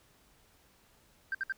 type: tone bursts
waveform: sine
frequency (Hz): 1568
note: G6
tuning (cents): 0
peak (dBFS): -29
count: 3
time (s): 1.32-1.523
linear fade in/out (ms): 2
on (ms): 27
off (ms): 61
effects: tanh soft clip ceiling -27 dBFS + pink hiss -65 dBFS RMS until 1.57 s